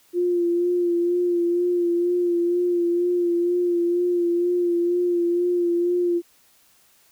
sine tone with vibrato, 349.2 Hz, F4, in tune, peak -18 dBFS, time 0.13-6.22 s, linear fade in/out 50 ms, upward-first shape sine, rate 2.1 Hz, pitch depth 28 cents each way, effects white hiss -58 dBFS RMS until 7.11 s

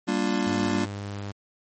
square chord, G minor seventh, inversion none, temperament just, 196 / 235.2 / 294 / 352.8 Hz, G3 / Bb3 / D4 / F4, 0 / +16 / +2 / +18 cents, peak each -29 / -29 / -29 / -31 dBFS, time 0.07-0.86 s, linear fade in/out 20 ms
sawtooth tone, 101.1 Hz, G#2, 46 cents flat, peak -28 dBFS, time 0.46-1.32 s, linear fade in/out 10 ms
effects MP3 32 kbps

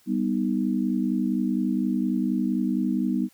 sine chord, G augmented, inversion none, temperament equal, 196 / 246.9 / 311.1 Hz, G3 / B3 / D#4, 0 / 0 / 0 cents, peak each -26 / -25 / -28 dBFS, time 0.06-3.29 s, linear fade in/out 50 ms, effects white hiss -60 dBFS RMS until 3.33 s

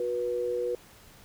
sine tone pair together, 364.5 / 486.5 Hz, F#4 / B4, -26 / -26 cents, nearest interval perfect fourth, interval 500 cents, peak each -33 / -28 dBFS, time 0-0.75 s, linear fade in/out 2 ms, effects pink hiss -54 dBFS RMS until 1.24 s

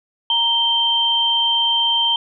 sine tone pair together, 932.3 / 3136 Hz, A#5 / G7, 0 / 0 cents, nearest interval octave + major sixth, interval 2100 cents, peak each -22 / -15 dBFS, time 0.3-2.16 s, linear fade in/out 2 ms, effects none

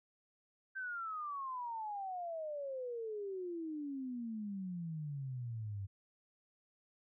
sine exponential sweep, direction down, 1569 to 95.7 Hz, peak -39 dBFS, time 0.75-5.87 s, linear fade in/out 20 ms, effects none

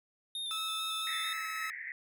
square tone with vibrato, 3629 Hz, A#7, 47 cents flat, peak -36 dBFS, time 0.35-1.33 s, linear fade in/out 2 ms, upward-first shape square, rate 4.5 Hz, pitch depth 28 cents each way
sawtooth tone with pitch glide, 1303 to 1294.7 Hz, E6 to E6, -20 to -32 cents, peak -34 dBFS, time 0.51-1.7 s, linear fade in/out 0 ms, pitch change -12 cents, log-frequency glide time 1.39-1.45 s
pink band-pass noise, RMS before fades -41 dBFS, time 1.07-1.92 s, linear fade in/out 0 ms, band 1800 to 2100 Hz, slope 96 dB/octave
effects none

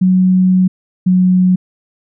sine tone pair in turn, 185 / 183.4 Hz, F#3 / F#3, 0 / -15 cents, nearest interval unison, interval 15 cents, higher first, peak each -7 dBFS, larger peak neither, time 0.01-0.68 / 1.06-1.56 s, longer first, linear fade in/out 10 ms, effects none

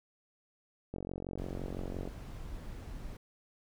click train, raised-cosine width 2 ms, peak -26 dBFS, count 53, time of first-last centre 0.94-2.075 s, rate 45.8 Hz
brown noise, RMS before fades -43 dBFS, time 1.38-3.17 s, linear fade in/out 5 ms
effects none

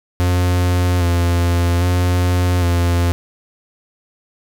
45% pulse tone with vibrato, 88 Hz, F2, 14 cents sharp, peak -13 dBFS, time 0.2-3.12 s, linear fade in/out 0 ms, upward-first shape square, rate 0.62 Hz, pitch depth 25 cents each way, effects none

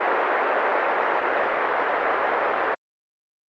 pink band-pass noise, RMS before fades -20 dBFS, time 0-2.75 s, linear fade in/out 10 ms, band 450 to 1900 Hz, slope 24 dB/octave, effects Opus 24 kbps

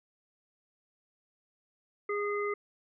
harmonic tone, 411 Hz, G#4, 18 cents flat, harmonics 1 / 3 / 5, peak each -31 / -36 / -38 dBFS, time 2.09-2.54 s, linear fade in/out 5 ms, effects none

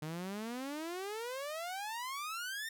sawtooth exponential sweep, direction up, 150.1 to 1843 Hz, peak -35 dBFS, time 0.02-2.69 s, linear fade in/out 5 ms, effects none

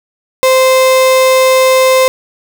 35% pulse tone, 520 Hz, C5, 11 cents flat, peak -4 dBFS, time 0.43-2.08 s, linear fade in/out 0 ms, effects none

